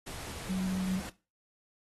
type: tone in noise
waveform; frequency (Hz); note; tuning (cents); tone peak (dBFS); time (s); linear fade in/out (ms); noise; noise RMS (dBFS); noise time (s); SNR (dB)
sine; 187; F#3; +19; -29; 0.49-1; 10; pink; -43; 0.06-1.1; +11
effects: noise-tail reverb RT60 0.3 s tail -18 dB re dry + AAC 32 kbps